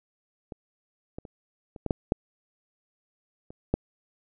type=clicks; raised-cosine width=2 ms; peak=-24 / -23 / -29 / -28 / -16 / -10 / -8 / -30 / -9 dBFS; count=9; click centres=0.522 / 1.185 / 1.252 / 1.762 / 1.863 / 1.908 / 2.121 / 3.505 / 3.74 s; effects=none